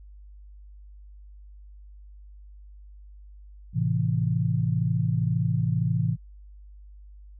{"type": "chord", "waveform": "sine", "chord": "A minor", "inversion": "none", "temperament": "just", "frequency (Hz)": [110, 132, 165], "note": ["A2", "C3", "E3"], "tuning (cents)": [0, 16, 2], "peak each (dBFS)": -26, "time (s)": [3.73, 6.17], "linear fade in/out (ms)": 50, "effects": ["added 50 Hz sine -44 dBFS peak until 7.39 s"]}